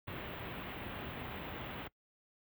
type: band-stop noise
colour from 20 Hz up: pink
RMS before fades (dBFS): -43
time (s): 0.07-1.88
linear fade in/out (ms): 10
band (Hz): 3400 to 16000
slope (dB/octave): 48
effects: noise-tail reverb RT60 0.1 s tail -22 dB re dry + high-pass 60 Hz 12 dB/octave